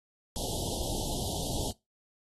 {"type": "band-stop noise", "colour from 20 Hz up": "pink", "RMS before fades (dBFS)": -34, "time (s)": [0.36, 1.71], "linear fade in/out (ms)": 0, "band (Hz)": [910, 3000], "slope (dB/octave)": 96, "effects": ["noise-tail reverb RT60 0.2 s tail -20 dB re dry", "AAC 32 kbps"]}